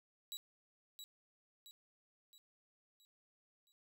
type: tone with echo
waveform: sawtooth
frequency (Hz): 3900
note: B7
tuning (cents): -23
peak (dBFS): -40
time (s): 0.32-0.37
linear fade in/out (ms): 0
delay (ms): 670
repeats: 5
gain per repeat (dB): -6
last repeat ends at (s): 3.72
effects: none